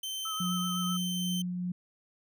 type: tone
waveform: sawtooth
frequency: 3096 Hz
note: G7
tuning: 22 cents flat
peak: -31 dBFS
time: 0.03-1.42 s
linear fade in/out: 5 ms
type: tone with vibrato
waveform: sine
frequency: 1285 Hz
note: E6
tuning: 45 cents flat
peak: -36 dBFS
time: 0.25-0.97 s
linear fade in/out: 5 ms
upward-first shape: sine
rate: 7.8 Hz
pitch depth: 37 cents each way
type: tone with tremolo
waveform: sine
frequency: 179.1 Hz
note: F3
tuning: 44 cents sharp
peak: -29 dBFS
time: 0.4-1.72 s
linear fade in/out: 5 ms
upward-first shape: triangle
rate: 2.4 Hz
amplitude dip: 30%
effects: none